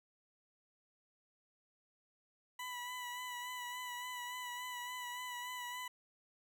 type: tone with vibrato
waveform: 20% pulse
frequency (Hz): 987.8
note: B5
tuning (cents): 0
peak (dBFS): -37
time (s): 2.59-5.88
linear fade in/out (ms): 5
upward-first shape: sine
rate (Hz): 3.5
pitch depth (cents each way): 28
effects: none